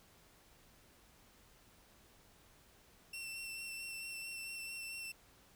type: tone with vibrato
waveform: sawtooth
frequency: 2700 Hz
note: E7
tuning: 41 cents sharp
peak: -40 dBFS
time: 3.13-5.12 s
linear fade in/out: 5 ms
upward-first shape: sine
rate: 4.5 Hz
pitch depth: 16 cents each way
effects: pink hiss -65 dBFS RMS until 5.55 s